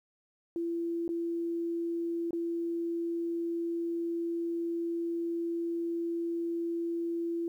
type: tone with dropouts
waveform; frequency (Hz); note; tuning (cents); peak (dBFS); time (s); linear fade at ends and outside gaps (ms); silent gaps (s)
sine; 337.7; E4; +42; -30; 0.56-7.48; 1; 1.079-1.09 / 2.308-2.331
effects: 11-bit